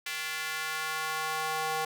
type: tone with high-pass filter sweep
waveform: square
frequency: 157.2 Hz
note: D#3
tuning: 18 cents sharp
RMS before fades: -33 dBFS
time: 0.06-1.85 s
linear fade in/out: 5 ms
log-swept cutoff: 2100 to 720 Hz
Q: 1.5
effects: none